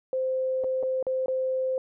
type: tone with dropouts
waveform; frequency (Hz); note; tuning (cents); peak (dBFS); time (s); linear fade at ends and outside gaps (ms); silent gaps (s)
sine; 520; C5; -11; -24; 0.13-1.78; 1; 0.638-0.643 / 0.828-0.833 / 1.027-1.067 / 1.26-1.282
effects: none